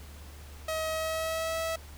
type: tone with pitch glide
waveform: sawtooth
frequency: 636 to 651.6 Hz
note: D#5 to E5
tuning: +38 to -20 cents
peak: -26 dBFS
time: 0.68-1.76 s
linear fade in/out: 5 ms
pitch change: +42 cents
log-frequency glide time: 0.9-1.57 s
effects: added 73 Hz sine -45 dBFS peak until 1.97 s + pink hiss -52 dBFS RMS until 1.97 s